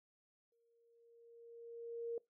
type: tone with exponential growth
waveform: sine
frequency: 466.2 Hz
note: A#4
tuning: in tune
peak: -37 dBFS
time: 0.52-2.18 s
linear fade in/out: 2 ms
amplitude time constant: 360 ms
effects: noise-tail reverb RT60 0.2 s tail -23 dB re dry